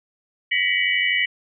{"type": "tone cluster", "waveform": "sine", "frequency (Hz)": [1926, 2018, 2267, 2958], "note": ["B6", "B6", "C#7", "F#7"], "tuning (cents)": [-44, 37, 38, -1], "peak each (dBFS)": [-23, -24, -23, -24], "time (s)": [0.51, 1.26], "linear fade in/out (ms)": 10, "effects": []}